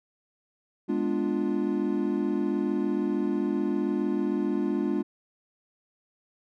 triangle chord, G# diminished seventh, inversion none, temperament equal, 207.7 / 246.9 / 293.7 / 349.2 Hz, G#3 / B3 / D4 / F4, 0 / 0 / 0 / 0 cents, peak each -28 / -30 / -27 / -28 dBFS, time 0.88-5.03 s, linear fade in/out 20 ms, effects none

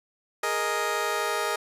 15% pulse chord, Ab suspended second, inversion none, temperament just, 415.3 / 467.2 / 623 Hz, Ab4 / Bb4 / Eb5, 0 / +4 / +2 cents, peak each -24 dBFS, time 0.43-1.56 s, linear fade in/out 5 ms, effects resampled to 32000 Hz

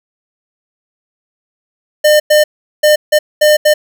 square tone bursts at uneven times, 604 Hz, D5, 48 cents sharp, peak -6 dBFS, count 6, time 2.04-2.2 / 2.3-2.44 / 2.83-2.96 / 3.12-3.19 / 3.41-3.57 / 3.65-3.74 s, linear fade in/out 10 ms, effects none

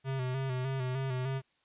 square tone with vibrato, 130.81 Hz, C3, in tune, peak -32 dBFS, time 0.04-1.42 s, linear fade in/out 50 ms, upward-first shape square, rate 3.3 Hz, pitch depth 44 cents each way, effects white hiss -72 dBFS RMS until 1.64 s + resampled to 8000 Hz

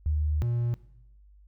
sine / triangle tone pair in turn, 75.7 / 119.13 Hz, D#2 / A#2, -47 / +38 cents, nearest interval minor sixth, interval 785 cents, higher second, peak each -23 dBFS, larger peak neither, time 0.06-0.42 / 0.42-0.74 s, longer first, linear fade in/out 0 ms, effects noise-tail reverb RT60 0.8 s tail -18 dB re dry + added 50 Hz sine -52 dBFS peak until 1.47 s

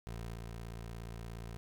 20% pulse tone with level steps, 57 Hz, A#1, 38 cents flat, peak -36 / -38 dBFS, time 0.07-1.57 s, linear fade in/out 0 ms, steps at 0.34 s, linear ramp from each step 5 ms, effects none

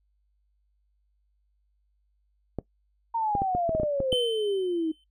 clicks, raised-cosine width 2 ms, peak -16 dBFS, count 10, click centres 2.587 / 3.352 / 3.419 / 3.55 / 3.693 / 3.75 / 3.799 / 3.833 / 4.003 / 4.128 s
sine exponential sweep, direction down, 932.3 to 311.1 Hz, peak -24 dBFS, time 3.14-4.92 s, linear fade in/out 10 ms
triangle tone with exponential decay, 3073 Hz, G7, 35 cents flat, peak -22 dBFS, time 4.12-5.04 s, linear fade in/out 2 ms, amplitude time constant 200 ms
effects noise-tail reverb RT60 0.1 s tail -19 dB re dry + added 50 Hz sine -67 dBFS peak until 5.1 s

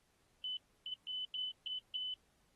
sine tone bursts at uneven times, 3013 Hz, F#7, 31 cents sharp, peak -38 dBFS, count 6, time 0.44-0.57 / 0.86-0.94 / 1.07-1.25 / 1.34-1.51 / 1.66-1.79 / 1.94-2.14 s, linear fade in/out 2 ms, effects pink hiss -75 dBFS RMS until 2.55 s + AAC 32 kbps

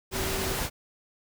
sine tone in noise, 383.4 Hz, G4, 38 cents flat, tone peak -35 dBFS, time 0.11-0.57 s, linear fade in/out 50 ms, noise pink, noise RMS -30 dBFS, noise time 0.11-0.7 s, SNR -8 dB, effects none

